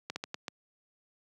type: slowing click train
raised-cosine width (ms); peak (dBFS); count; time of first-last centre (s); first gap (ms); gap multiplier
0.2; -18; 5; 0.1-0.482; 60; 1.32
effects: high-pass 150 Hz 12 dB/octave